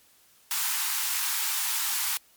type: high-pass noise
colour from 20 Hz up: white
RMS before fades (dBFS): -28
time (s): 0.51-2.17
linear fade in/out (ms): 0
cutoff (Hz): 790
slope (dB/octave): 96
effects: white hiss -60 dBFS RMS until 2.36 s + MP3 96 kbps